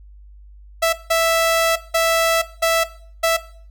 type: tone bursts at uneven times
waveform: sawtooth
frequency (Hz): 659.3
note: E5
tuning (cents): 0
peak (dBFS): -10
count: 5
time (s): 0.82-0.93 / 1.1-1.76 / 1.94-2.42 / 2.62-2.84 / 3.23-3.37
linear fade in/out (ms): 10
effects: noise-tail reverb RT60 0.5 s tail -17 dB re dry + added 50 Hz sine -40 dBFS peak until 3.7 s